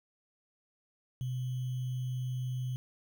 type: tone with sample-and-hold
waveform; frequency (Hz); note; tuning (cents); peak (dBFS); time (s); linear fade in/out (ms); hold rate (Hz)
sine; 126.9; B2; +47; -32; 1.21-2.76; 0; 3150
effects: none